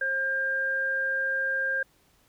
sine tone pair together, 533.9 / 1600 Hz, C5 / G6, +35 / +35 cents, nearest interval octave + perfect fifth, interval 1900 cents, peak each -35 / -25 dBFS, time 0.01-1.83 s, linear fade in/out 5 ms, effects pink hiss -64 dBFS RMS until 2.28 s

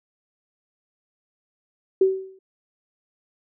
sine tone with exponential decay, 381.3 Hz, G4, 48 cents flat, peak -11 dBFS, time 2.01-2.39 s, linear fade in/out 5 ms, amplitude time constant 82 ms, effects none

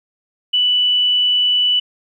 sine tone, 2970 Hz, F#7, 6 cents sharp, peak -12 dBFS, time 0.53-1.8 s, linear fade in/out 10 ms, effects 9-bit

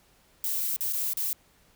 violet noise with dropouts, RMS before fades -29 dBFS, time 0.44-1.33 s, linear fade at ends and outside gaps 1 ms, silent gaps 0.763-0.807 / 0.926-0.932 / 1.134-1.17 s, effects pink hiss -62 dBFS RMS until 1.75 s

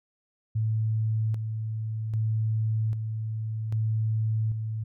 sine tone with tremolo, 110 Hz, A2, in tune, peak -23 dBFS, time 0.55-4.84 s, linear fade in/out 10 ms, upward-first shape square, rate 0.63 Hz, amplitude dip 45%, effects none

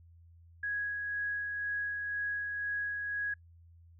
sine tone with tremolo, 1661.2 Hz, G#6, in tune, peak -31 dBFS, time 0.63-3.34 s, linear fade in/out 5 ms, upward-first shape sine, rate 2 Hz, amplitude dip 30%, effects noise-tail reverb RT60 0.1 s tail -26 dB re dry + added 84 Hz sine -55 dBFS peak until 3.99 s

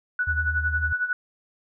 sine tone with tremolo, 1477 Hz, F#6, 3 cents flat, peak -20 dBFS, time 0.19-1.13 s, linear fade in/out 2 ms, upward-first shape sine, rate 11 Hz, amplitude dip 75%
sine tone with vibrato, 77.78 Hz, D#2, in tune, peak -26 dBFS, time 0.27-0.93 s, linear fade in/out 5 ms, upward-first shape sine, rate 8.1 Hz, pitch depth 32 cents each way
effects none

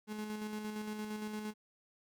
35% pulse tone with tremolo, 212.9 Hz, G#3, 43 cents sharp, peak -36 dBFS, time 0.07-1.54 s, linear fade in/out 50 ms, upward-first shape square, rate 8.7 Hz, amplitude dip 35%, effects none

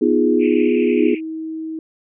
sine chord, F half-diminished seventh, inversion second, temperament equal, 246.9 / 311.1 / 349.2 / 415.3 Hz, Cb4 / Eb4 / F4 / Ab4, 0 / 0 / 0 / 0 cents, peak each -18 dBFS, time 0.01-1.15 s, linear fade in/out 10 ms
pink band-pass noise, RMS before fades -34 dBFS, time 0.39-1.21 s, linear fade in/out 50 ms, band 2200 to 2700 Hz, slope 96 dB/octave
sine tone with pitch glide, 310 to 319.1 Hz, D#4 to D#4, -6 to +44 cents, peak -24 dBFS, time 0.68-1.79 s, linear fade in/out 2 ms, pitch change +50 cents, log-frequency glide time 0.82-1.09 s
effects none

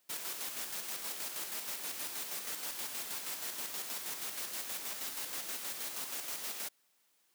white noise with tremolo, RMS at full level -39 dBFS, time 0.09-6.69 s, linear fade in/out 10 ms, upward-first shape square, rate 6.3 Hz, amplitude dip 40%, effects white hiss -73 dBFS RMS until 7.34 s + high-pass 200 Hz 12 dB/octave

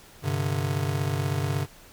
square chord, G suspended fourth, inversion none, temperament just, 98 / 130.67 / 147 Hz, G2 / C3 / D3, 0 / -2 / +2 cents, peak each -30 dBFS, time 0.22-1.67 s, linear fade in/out 50 ms, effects pink hiss -51 dBFS RMS until 1.92 s

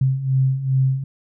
sine beating tone pair, 130.81 / 133.31 Hz, C3 / C3, 0 / +33 cents, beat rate 2.5 Hz, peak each -22 / -17 dBFS, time 0.01-1.04 s, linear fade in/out 5 ms, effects none

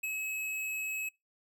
square tone with ADSR envelope, 2571 Hz, E7, 44 cents flat, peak -32 dBFS, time 0.03-1.09 s, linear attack 9 ms, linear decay 22 ms, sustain -3 dB, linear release 6 ms, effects noise-tail reverb RT60 0.2 s tail -23 dB re dry

